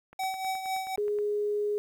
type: click train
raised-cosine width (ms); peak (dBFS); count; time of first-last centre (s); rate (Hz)
0.5; -34; 11; 0.13-1.187; 9.46
type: tone with tremolo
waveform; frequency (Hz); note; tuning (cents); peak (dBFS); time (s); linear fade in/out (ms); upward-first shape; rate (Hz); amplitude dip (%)
square; 760; F#5; +46; -28; 0.19-0.96; 5; triangle; 4.1; 65
type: tone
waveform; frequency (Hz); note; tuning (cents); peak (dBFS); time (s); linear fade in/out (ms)
sine; 415.3; G#4; 0; -26; 0.98-1.78; 0
effects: 10-bit